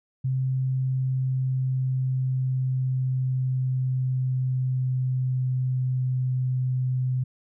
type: tone with pitch glide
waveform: sine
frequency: 130.81 to 128.04 Hz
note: C3 to C3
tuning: 0 to -37 cents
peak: -22 dBFS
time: 0.24-7.24 s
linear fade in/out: 10 ms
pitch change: -37 cents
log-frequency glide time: 0.48-6.32 s
effects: none